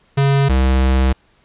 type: tone pair in turn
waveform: square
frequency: 138.59 / 65.41 Hz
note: C#3 / C2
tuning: 0 / 0 cents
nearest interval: octave + minor second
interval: 1300 cents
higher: first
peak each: -12 dBFS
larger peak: neither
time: 0.17-0.49 / 0.49-1.13 s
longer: second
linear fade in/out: 10 ms
effects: pink hiss -56 dBFS RMS until 1.44 s + resampled to 8000 Hz